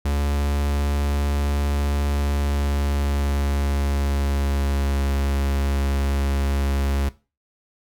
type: tone with pitch glide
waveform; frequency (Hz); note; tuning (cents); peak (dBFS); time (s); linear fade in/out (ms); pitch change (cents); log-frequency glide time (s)
45% pulse; 71.4 to 69.41; D2 to C#2; -48 to +3; -20; 0.05-7.09; 5; -49; 2.04-5.11
effects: noise-tail reverb RT60 0.3 s tail -17 dB re dry